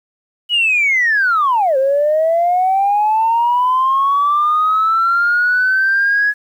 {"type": "linear two-way sweep", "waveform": "sine", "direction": "down then up", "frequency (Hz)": [2959, 523.3, 1684], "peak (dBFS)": -10, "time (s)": [0.49, 6.34], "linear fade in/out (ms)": 50, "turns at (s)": 1.77, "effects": ["tanh soft clip ceiling -7 dBFS", "8-bit"]}